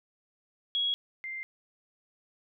sine tone pair in turn, 3322 / 2093 Hz, G#7 / C7, 0 / 0 cents, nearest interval minor sixth, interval 800 cents, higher first, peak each -26 / -35 dBFS, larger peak first, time 0.75-0.94 / 1.24-1.43 s, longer neither, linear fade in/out 0 ms, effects none

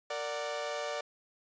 sawtooth chord, Bb augmented, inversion none, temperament equal with one note detuned, 461.3 / 587.3 / 740 Hz, Bb4 / D5 / F#5, -18 / 0 / 0 cents, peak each -37 / -32 / -38 dBFS, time 0.1-1.01 s, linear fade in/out 5 ms, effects resampled to 16000 Hz

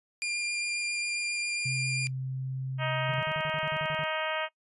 sawtooth tone with vibrato, 2400 Hz, D7, 37 cents sharp, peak -26 dBFS, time 0.22-2.07 s, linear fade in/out 0 ms, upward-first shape sine, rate 7.4 Hz, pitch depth 8 cents each way
sine tone with pitch glide, 130.81 to 132.25 Hz, C3 to C3, 0 to +19 cents, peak -31 dBFS, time 1.65-3.22 s, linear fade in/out 10 ms, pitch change +19 cents, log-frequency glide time 2.06-2.97 s
harmonic tone, 313.8 Hz, D#4, 15 cents sharp, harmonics 2 / 3 / 4 / 5 / 6 / 7 / 8 / 9 / 10, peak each -34 / -36 / -37 / -38 / -39 / -39 / -40 / -41 / -41 dBFS, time 2.78-4.49 s, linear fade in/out 50 ms
triangle tone bursts, 150 Hz, D3, 37 cents sharp, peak -33 dBFS, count 11, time 3.09-4.038 s, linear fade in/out 0 ms, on 48 ms, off 42 ms
effects noise-tail reverb RT60 0.1 s tail -21 dB re dry + resampled to 24000 Hz

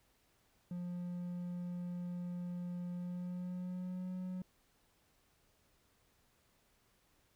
triangle tone with pitch glide, 176.7 to 183.67 Hz, F3 to F#3, +21 to -12 cents, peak -37 dBFS, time 0.71-4.42 s, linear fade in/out 2 ms, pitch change +67 cents, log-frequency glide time 2.92-4.13 s, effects pink hiss -73 dBFS RMS until 7.35 s

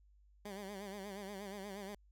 15% pulse tone with vibrato, 199 Hz, G3, 26 cents sharp, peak -38 dBFS, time 0.45-1.95 s, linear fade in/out 5 ms, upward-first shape sine, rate 8.4 Hz, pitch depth 86 cents each way, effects added 50 Hz sine -63 dBFS peak until 2.11 s

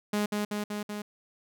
sawtooth tone with echo, 208 Hz, G#3, 3 cents sharp, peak -22 dBFS, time 0.13-0.26 s, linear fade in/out 5 ms, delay 190 ms, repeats 4, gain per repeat -2 dB, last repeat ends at 1.02 s, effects none

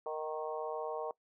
harmonic tone with a mistuned harmonic, 155.56 Hz, D#3, in tune, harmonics 3 / 4 / 5 / 6 / 7, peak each -39 / -41 / -43 / -45 / -46 dBFS, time 0.06-1.11 s, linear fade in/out 2 ms, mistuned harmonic 5, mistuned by -17 cents, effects noise-tail reverb RT60 0.1 s tail -21 dB re dry

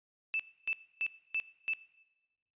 sine tone bursts, 2637 Hz, E7, in tune, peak -30 dBFS, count 5, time 0.34-1.735 s, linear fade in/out 0 ms, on 55 ms, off 280 ms, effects noise-tail reverb RT60 1.0 s tail -18 dB re dry + resampled to 8000 Hz

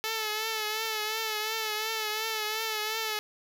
5% pulse tone with vibrato, 435.6 Hz, A4, 17 cents flat, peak -18 dBFS, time 0.04-3.19 s, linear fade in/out 0 ms, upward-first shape triangle, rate 2.8 Hz, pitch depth 54 cents each way, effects none

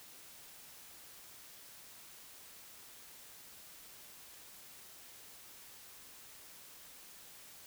silence, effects white hiss -55 dBFS RMS until 7.66 s

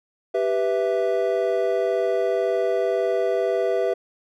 triangle chord, E minor, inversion first, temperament equal, 392 / 493.9 / 659.3 Hz, G4 / B4 / E5, 0 / 0 / 0 cents, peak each -22 dBFS, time 0.34-3.94 s, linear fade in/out 10 ms, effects none

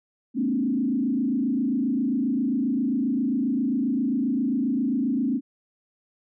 sine tone with frequency modulation, 255.1 Hz, C4, 44 cents flat, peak -21 dBFS, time 0.34-5.41 s, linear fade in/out 50 ms, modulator 27.5 Hz, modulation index 1.4, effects none

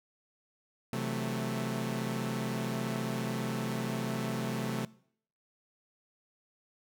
sawtooth chord, F# half-diminished seventh, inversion second, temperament equal, 130.81 / 164.81 / 185 / 220 Hz, C3 / E3 / F#3 / A3, 0 / 0 / 0 / 0 cents, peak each -32 / -38 / -36 / -32 dBFS, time 0.93-4.85 s, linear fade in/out 2 ms, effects noise-tail reverb RT60 0.6 s tail -21 dB re dry

